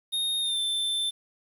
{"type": "tone with pitch glide", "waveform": "square", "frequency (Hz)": [3703, 3548], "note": ["A#7", "A7"], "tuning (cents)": [-12, 14], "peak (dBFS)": -26, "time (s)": [0.12, 1.11], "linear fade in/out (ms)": 20, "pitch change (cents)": -74, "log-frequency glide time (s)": [0.4, 0.59], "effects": ["9-bit"]}